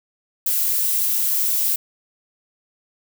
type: noise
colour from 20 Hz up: violet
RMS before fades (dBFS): -20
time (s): 0.46-1.76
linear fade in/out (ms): 5
effects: none